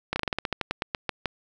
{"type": "slowing click train", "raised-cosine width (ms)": 0.3, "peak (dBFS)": -10, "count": 15, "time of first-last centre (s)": [0.13, 1.257], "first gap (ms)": 30, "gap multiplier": 1.14, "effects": []}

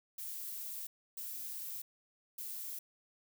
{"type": "noise bursts at uneven times", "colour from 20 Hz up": "violet", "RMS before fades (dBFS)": -43, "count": 3, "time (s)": [[0.18, 0.87], [1.17, 1.82], [2.38, 2.79]], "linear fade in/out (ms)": 5, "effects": []}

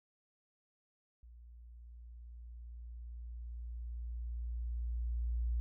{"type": "tone with level ramp", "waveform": "sine", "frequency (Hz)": 58.8, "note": "A#1", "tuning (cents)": 16, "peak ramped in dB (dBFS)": [-53, -31], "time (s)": [1.23, 5.6], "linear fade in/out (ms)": 0, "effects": []}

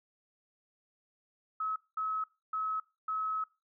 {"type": "tone bursts at uneven times", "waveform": "sine", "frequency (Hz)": 1286, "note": "E6", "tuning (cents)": -43, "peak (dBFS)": -31, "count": 4, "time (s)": [[1.6, 1.76], [1.97, 2.24], [2.53, 2.8], [3.08, 3.44]], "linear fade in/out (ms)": 5, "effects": ["noise-tail reverb RT60 0.3 s tail -22 dB re dry"]}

